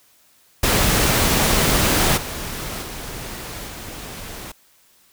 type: noise with level steps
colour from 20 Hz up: pink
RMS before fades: -17 / -29 / -32 / -34 dBFS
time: 0.63-4.52 s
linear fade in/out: 5 ms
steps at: 2.16 / 2.81 / 3.67 s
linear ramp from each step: 20 ms
effects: white hiss -56 dBFS RMS until 5.12 s